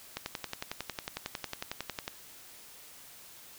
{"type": "click train", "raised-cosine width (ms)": 0.2, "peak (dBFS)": -17, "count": 22, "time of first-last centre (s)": [0.17, 2.079], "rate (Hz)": 11, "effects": ["white hiss -52 dBFS RMS until 3.58 s"]}